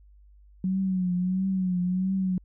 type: tone with vibrato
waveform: sine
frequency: 185 Hz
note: F#3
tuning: in tune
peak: -23 dBFS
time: 0.64-2.38 s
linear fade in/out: 2 ms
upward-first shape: triangle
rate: 1.5 Hz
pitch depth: 73 cents each way
effects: added 50 Hz sine -51 dBFS peak until 2.44 s